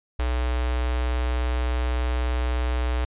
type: tone with notch filter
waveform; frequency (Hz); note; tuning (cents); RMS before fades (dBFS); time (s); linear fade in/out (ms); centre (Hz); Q
square; 61.74; B1; 0; -24; 0.19-3.05; 5; 170; 0.54
effects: resampled to 8000 Hz